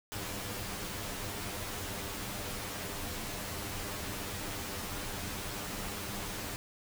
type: noise with comb filter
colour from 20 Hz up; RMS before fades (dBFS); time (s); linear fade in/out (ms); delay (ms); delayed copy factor
pink; -39; 0.12-6.56; 0; 10; +0.6
effects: none